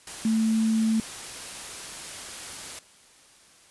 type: tone in noise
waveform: sine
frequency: 221.6 Hz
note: A3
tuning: 13 cents sharp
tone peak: -20 dBFS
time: 0.25-1 s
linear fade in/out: 2 ms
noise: white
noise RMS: -38 dBFS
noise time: 0.07-2.79 s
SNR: +15 dB
effects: white hiss -55 dBFS RMS until 3.7 s + resampled to 24000 Hz